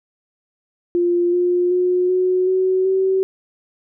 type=tone with pitch steps; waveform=sine; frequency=349.2 / 355.3 / 361.5 / 367.8 / 374.3 / 380.8 Hz; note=F4 / F4 / F#4 / F#4 / F#4 / F#4; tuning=0 / +30 / -40 / -10 / +20 / +50 cents; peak=-14 dBFS; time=0.95-3.23 s; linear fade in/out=0 ms; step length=380 ms; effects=none